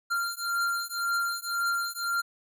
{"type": "beating tone pair", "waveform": "square", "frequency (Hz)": [1387, 1388.9], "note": ["F6", "F6"], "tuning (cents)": [-12, -10], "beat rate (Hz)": 1.9, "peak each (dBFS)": -31, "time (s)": [0.1, 2.22], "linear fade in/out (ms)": 20, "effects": []}